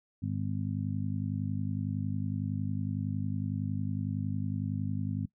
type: harmonic tone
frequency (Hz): 50.9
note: G#1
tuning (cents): -34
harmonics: 2 / 3 / 4 / 5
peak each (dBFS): -34 / -36 / -37 / -38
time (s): 0.22-5.26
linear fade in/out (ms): 10
effects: noise-tail reverb RT60 0.1 s tail -20 dB re dry